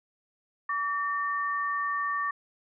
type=tone pair together; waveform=sine; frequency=1147.9 / 1815 Hz; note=D6 / A#6; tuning=-40 / -47 cents; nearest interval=minor sixth; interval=793 cents; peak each=-28 / -32 dBFS; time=0.69-2.31 s; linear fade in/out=5 ms; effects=none